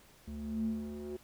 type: tone with band-pass filter sweep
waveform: square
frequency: 73.42 Hz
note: D2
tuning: in tune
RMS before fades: -38 dBFS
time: 0.27-1.17 s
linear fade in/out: 10 ms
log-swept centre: 160 to 350 Hz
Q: 7.3
effects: pink hiss -61 dBFS RMS until 1.23 s